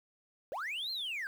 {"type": "linear two-way sweep", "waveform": "triangle", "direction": "up then down", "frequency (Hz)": [459.7, 4271, 1510], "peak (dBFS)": -33, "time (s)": [0.52, 1.27], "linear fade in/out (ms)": 0, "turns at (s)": 0.91, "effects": ["tanh soft clip ceiling -30 dBFS", "10-bit"]}